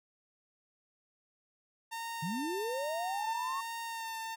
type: tone with vibrato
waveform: sawtooth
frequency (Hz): 910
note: A#5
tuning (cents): -42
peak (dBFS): -34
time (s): 1.91-4.36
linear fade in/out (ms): 20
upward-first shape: sine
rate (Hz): 1.2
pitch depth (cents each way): 24
type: linear sweep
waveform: sine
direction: up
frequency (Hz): 146.83 to 1114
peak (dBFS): -34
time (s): 2.22-3.61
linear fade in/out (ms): 10
effects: none